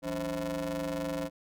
30% pulse ring-modulated tone, 119.1 Hz, A#2, 38 cents sharp, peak -26 dBFS, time 0.02-1.3 s, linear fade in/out 50 ms, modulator 405 Hz, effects none

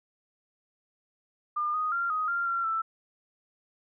sine tone with pitch steps, 1205 / 1244 / 1384 / 1253 / 1389 / 1371 / 1326 Hz, D6 / D#6 / F6 / D#6 / F6 / F6 / E6, +44 / -1 / -16 / +12 / -10 / -32 / +10 cents, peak -26 dBFS, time 1.56-2.82 s, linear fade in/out 10 ms, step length 180 ms, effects none

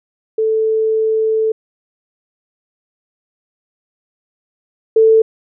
sine tone pair in turn, 440 / 443.8 Hz, A4 / A4, 0 / +15 cents, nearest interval unison, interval 15 cents, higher second, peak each -12 / -6 dBFS, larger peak second, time 0.38-1.52 / 4.96-5.22 s, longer first, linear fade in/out 5 ms, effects none

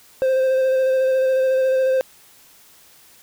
triangle tone with vibrato, 523.3 Hz, C5, in tune, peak -13 dBFS, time 0.22-2.01 s, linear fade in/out 0 ms, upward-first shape square, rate 14 Hz, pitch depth 13 cents each way, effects white hiss -50 dBFS RMS until 3.22 s

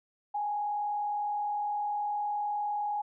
sine tone with frequency modulation, 829 Hz, G#5, 3 cents flat, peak -29 dBFS, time 0.34-3.02 s, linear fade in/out 10 ms, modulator 39.7 Hz, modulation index 0.43, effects none

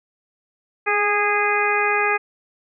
harmonic tone with a mistuned harmonic, 411.9 Hz, G#4, 14 cents flat, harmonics 1 / 2 / 3 / 4 / 5 / 6, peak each -24 / -24 / -24 / -24 / -24 / -24 dBFS, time 0.86-2.18 s, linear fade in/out 20 ms, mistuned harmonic 1, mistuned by +17 cents, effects none

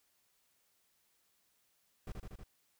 brown noise with echo, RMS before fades -42 dBFS, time 2.07-2.12 s, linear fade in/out 2 ms, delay 79 ms, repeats 4, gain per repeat -2 dB, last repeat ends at 2.436 s, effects white hiss -75 dBFS RMS until 2.79 s

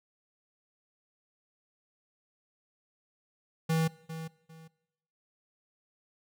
square tone with echo, 161.5 Hz, E3, 35 cents flat, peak -26 dBFS, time 3.69-3.88 s, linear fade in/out 10 ms, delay 400 ms, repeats 2, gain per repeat -12 dB, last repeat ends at 4.68 s, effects noise-tail reverb RT60 0.9 s tail -21 dB re dry

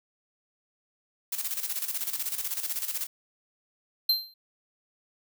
blue noise with tremolo, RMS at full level -30 dBFS, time 1.32-3.07 s, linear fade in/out 5 ms, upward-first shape square, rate 16 Hz, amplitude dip 65%
square tone with exponential decay, 4136 Hz, C8, 21 cents flat, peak -18 dBFS, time 4.09-4.34 s, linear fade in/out 5 ms, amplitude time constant 54 ms
effects none

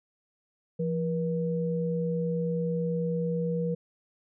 sine tone pair together, 169.9 / 480.5 Hz, F3 / B4, -47 / -48 cents, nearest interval octave + tritone, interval 1799 cents, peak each -28 / -30 dBFS, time 0.79-3.75 s, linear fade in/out 10 ms, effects none

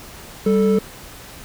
triangle tone pair together, 196 / 439.3 Hz, G3 / A4, 0 / -3 cents, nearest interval octave + major second, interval 1397 cents, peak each -14 dBFS, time 0.46-0.79 s, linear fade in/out 5 ms, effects pink hiss -39 dBFS RMS until 1.44 s

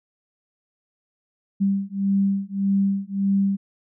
sine beating tone pair, 196 / 197.7 Hz, G3 / G3, 0 / +15 cents, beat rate 1.7 Hz, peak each -22 dBFS, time 1.6-3.57 s, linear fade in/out 20 ms, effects none

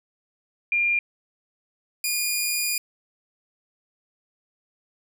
sine / 10% pulse tone pair in turn, 2400 / 2434 Hz, D7 / D#7, +37 / -39 cents, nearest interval unison, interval 24 cents, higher second, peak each -19 / -14 dBFS, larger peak second, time 0.72-0.99 / 2.04-2.78 s, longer second, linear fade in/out 2 ms, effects none

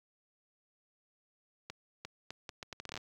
accelerating click train, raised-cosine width 0.2 ms, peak -24 dBFS, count 14, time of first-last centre 1.7-2.975 s, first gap 350 ms, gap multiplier 0.73, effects high-pass 60 Hz 12 dB/octave + 11-bit

